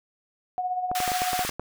sine tone with tremolo, 731 Hz, F#5, 21 cents flat, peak -23 dBFS, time 0.58-1.44 s, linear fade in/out 0 ms, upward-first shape sine, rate 16 Hz, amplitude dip 55%
clicks, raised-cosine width 1 ms, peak -17 dBFS, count 10, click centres 0.915 / 1.003 / 1.078 / 1.118 / 1.219 / 1.332 / 1.393 / 1.45 / 1.493 / 1.596 s
pink high-pass noise, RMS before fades -31 dBFS, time 0.95-1.5 s, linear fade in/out 2 ms, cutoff 1100 Hz, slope 96 dB/octave
effects none

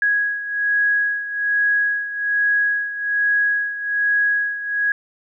sine beating tone pair, 1660 / 1661.2 Hz, G#6 / G#6, -1 / 0 cents, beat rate 1.2 Hz, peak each -18 / -23 dBFS, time 0.02-4.92 s, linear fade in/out 2 ms, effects none

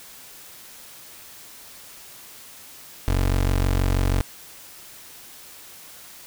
25% pulse tone, 46.25 Hz, F#1, in tune, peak -15 dBFS, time 3.08-4.21 s, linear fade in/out 0 ms, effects white hiss -44 dBFS RMS until 6.26 s

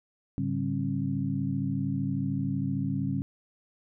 sine tone cluster, 106 / 141.6 / 194.7 / 269.7 Hz, G#2 / C#3 / G3 / C#4, +36 / +37 / -12 / -47 cents, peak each -35 / -31 / -32 / -32 dBFS, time 0.38-3.22 s, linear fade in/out 0 ms, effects none

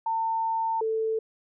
sine tone pair in turn, 900 / 443 Hz, A5 / A4, +39 / +12 cents, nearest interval octave, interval 1227 cents, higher first, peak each -24 dBFS, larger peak neither, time 0.06-0.81 / 0.81-1.19 s, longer first, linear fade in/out 5 ms, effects none

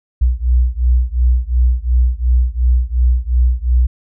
sine beating tone pair, 60.2 / 63 Hz, B1 / B1, -44 / +35 cents, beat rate 2.8 Hz, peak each -13 / -14 dBFS, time 0.21-3.87 s, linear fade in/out 10 ms, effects none

